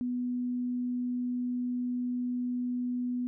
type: tone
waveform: sine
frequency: 246.9 Hz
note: B3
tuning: in tune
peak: -29 dBFS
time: 0.01-3.27 s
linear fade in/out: 0 ms
effects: none